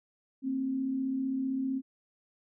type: tone pair together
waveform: sine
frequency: 230.7 / 266.2 Hz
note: A#3 / C4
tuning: -18 / +30 cents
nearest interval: major second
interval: 248 cents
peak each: -39 / -29 dBFS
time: 0.42-1.82 s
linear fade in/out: 50 ms
effects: none